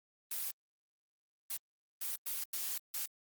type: noise bursts at uneven times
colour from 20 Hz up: blue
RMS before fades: -38 dBFS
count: 6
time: 0.31-0.51 / 1.5-1.57 / 2.01-2.16 / 2.26-2.44 / 2.53-2.78 / 2.94-3.06 s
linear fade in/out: 5 ms
effects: Opus 32 kbps